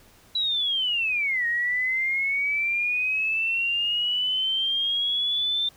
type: linear two-way sweep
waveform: sine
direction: down then up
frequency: 3949 to 1864.7 to 3583 Hz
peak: -22 dBFS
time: 0.35-5.69 s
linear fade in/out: 5 ms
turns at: 1.46 s
effects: pink hiss -55 dBFS RMS until 5.76 s